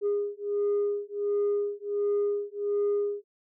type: beating tone pair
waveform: sine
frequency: 408.4 / 409.8 Hz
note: G#4 / G#4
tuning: -29 / -23 cents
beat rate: 1.4 Hz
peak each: -27 dBFS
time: 0.01-3.24 s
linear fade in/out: 50 ms
effects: tanh soft clip ceiling -21 dBFS